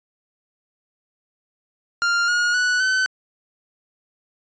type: tone with pitch steps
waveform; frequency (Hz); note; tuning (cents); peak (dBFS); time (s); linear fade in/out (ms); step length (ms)
45% pulse; 1396.9 / 1437 / 1478.3 / 1520.7; F6 / F6 / F#6 / F#6; 0 / +49 / -2 / +47; -17; 2.02-3.06; 0; 260
effects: resampled to 16000 Hz